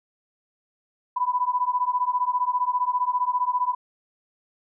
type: beating tone pair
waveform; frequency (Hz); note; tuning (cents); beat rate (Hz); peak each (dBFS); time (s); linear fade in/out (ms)
sine; 986 / 1001; B5 / B5; -3 / +23; 15; -24; 1.16-3.75; 10
effects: none